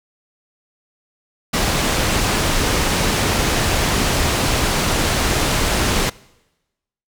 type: low-pass noise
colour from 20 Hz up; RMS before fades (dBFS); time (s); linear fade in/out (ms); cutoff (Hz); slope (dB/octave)
pink; -18; 1.53-6.1; 10; 9100; 12
effects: noise-tail reverb RT60 1.0 s tail -23 dB re dry